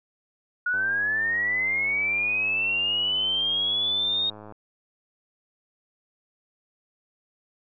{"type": "linear sweep", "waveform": "sine", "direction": "up", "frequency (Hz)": [1441, 3729], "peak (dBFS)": -22, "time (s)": [0.66, 4.3], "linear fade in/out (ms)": 5}
{"type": "click train", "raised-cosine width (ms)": 1, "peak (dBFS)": -29, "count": 402, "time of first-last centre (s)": [0.74, 4.523], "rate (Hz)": 106}
{"effects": []}